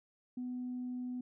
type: tone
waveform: sine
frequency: 249.3 Hz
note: B3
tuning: 16 cents sharp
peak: -36 dBFS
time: 0.37-1.21 s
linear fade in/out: 5 ms
effects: tanh soft clip ceiling -33 dBFS